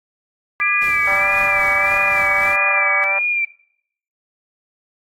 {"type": "chord", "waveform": "sine", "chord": "G# diminished", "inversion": "second", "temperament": "just", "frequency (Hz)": [1196.1, 1661.2, 1993.5], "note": ["D6", "G#6", "B6"], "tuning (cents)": [31, 0, 16], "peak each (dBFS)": -23, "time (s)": [0.6, 3.04], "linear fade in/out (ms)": 0}
{"type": "tone with vibrato", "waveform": "sine", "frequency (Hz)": 2349, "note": "D7", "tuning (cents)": 0, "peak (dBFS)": -16, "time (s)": [0.61, 3.45], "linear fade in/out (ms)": 5, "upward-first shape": "sine", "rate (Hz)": 1.6, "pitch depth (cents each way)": 61}
{"type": "noise with tremolo", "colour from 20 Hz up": "pink", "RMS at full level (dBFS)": -36, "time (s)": [0.81, 2.56], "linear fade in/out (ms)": 10, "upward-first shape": "sine", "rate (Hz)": 3.8, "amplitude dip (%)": 40}
{"type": "harmonic tone", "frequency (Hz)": 195.1, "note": "G3", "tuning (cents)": -8, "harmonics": [3, 4, 5, 6, 7, 8, 9, 10], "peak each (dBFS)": [-26, -27, -32, -32, -30, -36, -34, -34], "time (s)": [1.07, 3.19], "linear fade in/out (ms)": 5}
{"effects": ["noise-tail reverb RT60 0.7 s tail -23 dB re dry", "AAC 48 kbps"]}